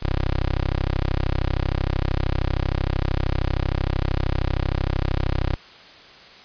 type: tone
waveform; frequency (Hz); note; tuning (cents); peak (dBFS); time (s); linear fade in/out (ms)
15% pulse; 33; C1; +16; -14; 0.02-5.56; 10
effects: white hiss -45 dBFS RMS until 6.44 s + resampled to 11025 Hz